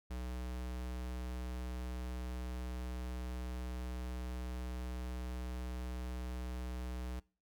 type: tone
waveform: square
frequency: 62 Hz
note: B1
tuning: 7 cents sharp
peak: -40 dBFS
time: 0.1-7.2 s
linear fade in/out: 10 ms
effects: noise-tail reverb RT60 0.4 s tail -24 dB re dry